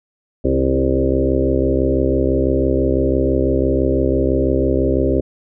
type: harmonic tone with a mistuned harmonic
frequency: 66 Hz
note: C2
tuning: 16 cents sharp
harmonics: 1 / 2 / 4 / 5 / 6 / 7 / 8 / 9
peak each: -20 / -24 / -20 / -22 / -20 / -26 / -22 / -26 dBFS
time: 0.44-5.21 s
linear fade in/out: 10 ms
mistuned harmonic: 5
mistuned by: +23 cents
effects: none